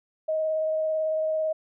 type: tone with vibrato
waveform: sine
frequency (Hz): 629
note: D#5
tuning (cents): +19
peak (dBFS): -23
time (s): 0.28-1.53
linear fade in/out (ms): 10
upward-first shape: square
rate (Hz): 18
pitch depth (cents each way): 9
effects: none